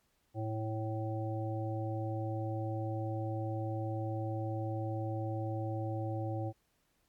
harmonic tone, 110 Hz, A2, in tune, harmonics 1 / 3 / 5 / 7, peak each -35 / -40 / -42 / -43 dBFS, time 0.34-6.53 s, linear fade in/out 50 ms, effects pink hiss -75 dBFS RMS until 7.08 s + MP3 96 kbps

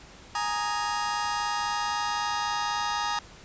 sawtooth chord, Ab suspended second, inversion none, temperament just, 830.6 / 934.4 / 1245.9 Hz, Ab5 / Bb5 / Eb6, 0 / +4 / +2 cents, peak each -27 dBFS, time 0.35-3.19 s, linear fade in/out 2 ms, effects pink hiss -49 dBFS RMS until 3.44 s + resampled to 16000 Hz

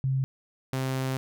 sine / sawtooth tone pair in turn, 133.2 / 131.67 Hz, C3 / C3, +31 / +11 cents, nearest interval unison, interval 20 cents, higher first, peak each -23 dBFS, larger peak neither, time 0.04-0.24 / 0.73-1.17 s, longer second, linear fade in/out 0 ms, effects none

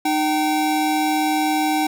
square tone pair together, 306.3 / 771.8 Hz, D#4 / G5, -27 / -27 cents, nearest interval octave + major third, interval 1600 cents, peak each -21 dBFS, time 0.05-1.87 s, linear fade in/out 5 ms, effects none

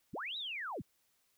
sine linear two-way sweep, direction up then down, 55 to 3951 to 55 Hz, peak -38 dBFS, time 0.13-0.82 s, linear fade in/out 10 ms, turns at 0.37 s, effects white hiss -75 dBFS RMS until 1.37 s

